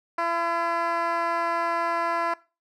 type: tone with band-pass filter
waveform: 10% pulse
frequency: 338 Hz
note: E4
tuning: 43 cents sharp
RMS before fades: -26 dBFS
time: 0.18-2.34 s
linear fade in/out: 5 ms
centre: 990 Hz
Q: 1.3
effects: noise-tail reverb RT60 0.3 s tail -20 dB re dry